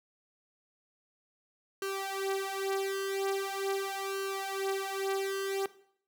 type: tone with flanger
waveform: sawtooth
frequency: 390 Hz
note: G4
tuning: 9 cents flat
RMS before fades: -34 dBFS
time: 1.82-5.66 s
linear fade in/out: 2 ms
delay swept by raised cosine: 0.69 to 5.79 ms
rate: 0.42 Hz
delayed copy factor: +0.9
effects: noise-tail reverb RT60 0.6 s tail -17 dB re dry